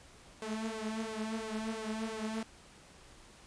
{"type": "tone with flanger", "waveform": "sawtooth", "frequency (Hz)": 220, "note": "A3", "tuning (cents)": 0, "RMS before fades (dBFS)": -38, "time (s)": [0.42, 2.43], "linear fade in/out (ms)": 2, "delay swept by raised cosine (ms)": [1.9, 5.8], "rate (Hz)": 2.9, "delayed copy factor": 0.75, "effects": ["pink hiss -57 dBFS RMS until 3.46 s", "resampled to 22050 Hz"]}